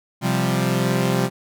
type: chord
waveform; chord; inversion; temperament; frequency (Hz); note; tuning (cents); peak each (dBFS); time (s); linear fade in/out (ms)
sawtooth; C suspended fourth; none; equal; 130.81 / 174.61 / 196; C3 / F3 / G3; 0 / 0 / 0; -18 / -19 / -19; 0.21-1.3; 50
effects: none